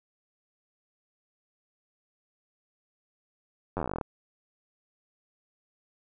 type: slowing click train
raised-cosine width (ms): 1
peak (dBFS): -17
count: 15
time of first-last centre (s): 3.77-4.012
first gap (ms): 10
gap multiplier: 1.08
effects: none